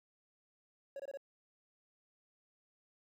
triangle tone bursts, 554.4 Hz, C#5, in tune, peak -39 dBFS, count 4, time 0.96-1.173 s, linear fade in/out 2 ms, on 36 ms, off 23 ms, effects 12-bit

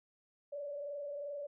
sine tone with frequency modulation, 575 Hz, D5, 37 cents flat, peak -39 dBFS, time 0.52-1.47 s, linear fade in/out 10 ms, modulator 22.7 Hz, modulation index 0.68, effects none

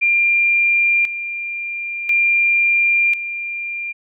sine tone with tremolo, 2390 Hz, D7, 30 cents sharp, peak -12 dBFS, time 0.01-3.93 s, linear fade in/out 20 ms, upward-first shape square, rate 0.48 Hz, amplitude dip 70%, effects none

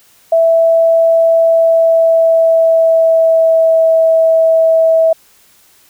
sine tone with pitch glide, 659.3 to 650.2 Hz, E5 to E5, 0 to -24 cents, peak -6 dBFS, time 0.32-5.13 s, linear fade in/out 5 ms, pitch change -24 cents, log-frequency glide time 1.43-3.91 s, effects white hiss -48 dBFS RMS until 5.89 s

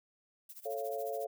violet noise with tremolo, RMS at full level -48 dBFS, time 0.49-1.25 s, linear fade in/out 5 ms, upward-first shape sine, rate 14 Hz, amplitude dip 85%
sine chord, A augmented, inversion none, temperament just, 440 / 550 / 687.5 Hz, A4 / C#5 / E#5, 0 / -14 / -27 cents, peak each -39 dBFS, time 0.65-1.27 s, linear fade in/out 10 ms
effects none

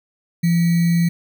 sine tone with sample-and-hold, 170 Hz, F3, 46 cents flat, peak -13 dBFS, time 0.43-1.09 s, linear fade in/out 10 ms, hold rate 2100 Hz, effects none

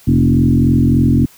sine tone with frequency modulation, 185 Hz, F#3, in tune, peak -8 dBFS, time 0.07-1.26 s, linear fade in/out 10 ms, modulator 43.4 Hz, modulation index 2.6, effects white hiss -45 dBFS RMS until 1.37 s

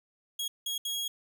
sawtooth tone bursts at uneven times, 3302 Hz, G#7, 11 cents flat, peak -28 dBFS, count 3, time 0.39-0.48 / 0.66-0.78 / 0.85-1.08 s, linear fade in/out 5 ms, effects none

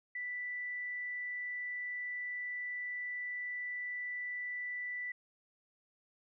sine tone, 1975.5 Hz, B6, in tune, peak -37 dBFS, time 0.15-5.12 s, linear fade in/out 5 ms, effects none

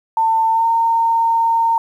sine tone with pitch glide, 897 to 915.8 Hz, A5 to A#5, +33 to -31 cents, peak -12 dBFS, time 0.17-1.78 s, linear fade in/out 2 ms, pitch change +36 cents, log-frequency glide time 0.5-0.66 s, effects 8-bit

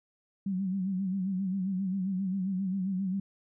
sine tone with vibrato, 190 Hz, F#3, 46 cents sharp, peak -28 dBFS, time 0.46-3.2 s, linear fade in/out 5 ms, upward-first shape sine, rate 7.5 Hz, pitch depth 77 cents each way, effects none

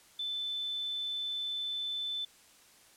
sine tone, 3520 Hz, A7, in tune, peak -33 dBFS, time 0.19-2.25 s, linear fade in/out 5 ms, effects white hiss -60 dBFS RMS until 2.96 s + low-pass 11000 Hz 12 dB/octave

